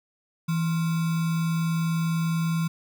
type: tone with sample-and-hold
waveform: sine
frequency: 164.81 Hz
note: E3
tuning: in tune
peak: -22 dBFS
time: 0.48-2.68 s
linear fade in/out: 10 ms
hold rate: 1225 Hz
effects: none